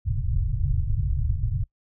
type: low-pass noise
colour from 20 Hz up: pink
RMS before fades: -24 dBFS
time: 0.05-1.64 s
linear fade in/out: 10 ms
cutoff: 140 Hz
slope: 96 dB/octave
effects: noise-tail reverb RT60 0.1 s tail -24 dB re dry